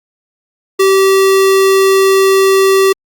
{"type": "tone", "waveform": "square", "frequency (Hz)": 386.4, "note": "G4", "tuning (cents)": -25, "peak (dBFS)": -7, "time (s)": [0.79, 2.93], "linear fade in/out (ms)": 10, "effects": ["Opus 48 kbps"]}